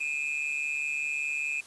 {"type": "tone pair together", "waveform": "triangle", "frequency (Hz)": [2443, 2588], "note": ["D#7", "E7"], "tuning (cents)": [-32, -32], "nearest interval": "minor second", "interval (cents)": 100, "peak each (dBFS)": [-30, -30], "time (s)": [0, 1.61], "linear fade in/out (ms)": 10, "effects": ["white hiss -51 dBFS RMS until 1.66 s", "resampled to 24000 Hz"]}